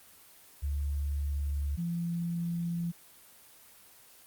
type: tone pair in turn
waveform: sine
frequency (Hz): 71.7 / 170.53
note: D2 / F3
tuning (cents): -41 / -41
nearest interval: octave + minor third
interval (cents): 1500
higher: second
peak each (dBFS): -29 / -30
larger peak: first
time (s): 0.62-1.77 / 1.77-2.92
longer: neither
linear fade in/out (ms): 20
effects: white hiss -56 dBFS RMS until 4.26 s + Opus 24 kbps